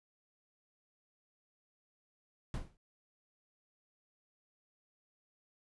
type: noise with exponential decay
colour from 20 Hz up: brown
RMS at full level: -33 dBFS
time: 2.54-2.77 s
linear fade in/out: 1 ms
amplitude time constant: 49 ms
effects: resampled to 24000 Hz